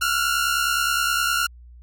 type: tone pair together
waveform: sawtooth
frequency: 1364.3 / 1434 Hz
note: F6 / F6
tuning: -41 / +45 cents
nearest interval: minor second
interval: 86 cents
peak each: -19 dBFS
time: 0.01-1.47 s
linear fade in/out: 10 ms
effects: added 60 Hz sine -42 dBFS peak until 1.82 s